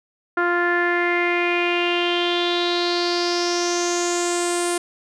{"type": "tone with low-pass filter sweep", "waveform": "sawtooth", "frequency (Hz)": 349.2, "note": "F4", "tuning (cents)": 0, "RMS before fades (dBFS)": -21, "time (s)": [0.37, 4.78], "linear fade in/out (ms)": 5, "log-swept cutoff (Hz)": [1500, 9300], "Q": 5.7, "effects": []}